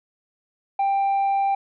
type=tone with tanh clipping; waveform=sine; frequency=789 Hz; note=G5; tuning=11 cents sharp; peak=-19 dBFS; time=0.79-1.55 s; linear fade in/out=5 ms; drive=2 dB; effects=none